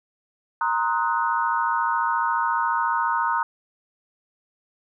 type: chord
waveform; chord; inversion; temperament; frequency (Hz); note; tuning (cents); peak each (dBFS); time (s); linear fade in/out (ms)
sine; C half-diminished seventh; third; equal with one note detuned; 932.3 / 1046.5 / 1260.4 / 1480; Bb5 / C6 / Eb6 / Gb6; 0 / 0 / +22 / 0; -23 / -28 / -26 / -28; 0.61-3.43; 2
effects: none